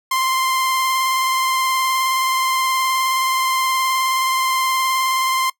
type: tone with vibrato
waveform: sawtooth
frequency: 1046.5 Hz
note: C6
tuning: in tune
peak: -13 dBFS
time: 0.11-5.5 s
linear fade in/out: 5 ms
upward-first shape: square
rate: 19 Hz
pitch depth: 13 cents each way
effects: noise-tail reverb RT60 0.1 s tail -21 dB re dry